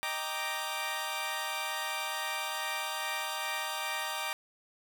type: chord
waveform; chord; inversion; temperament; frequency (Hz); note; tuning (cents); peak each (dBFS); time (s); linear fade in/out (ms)
15% pulse; Eb major seventh; none; equal; 622.3 / 784 / 932.3 / 1174.7; Eb5 / G5 / Bb5 / D6; 0 / 0 / 0 / 0; -35 / -33 / -31 / -32; 0.03-4.33; 0
effects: none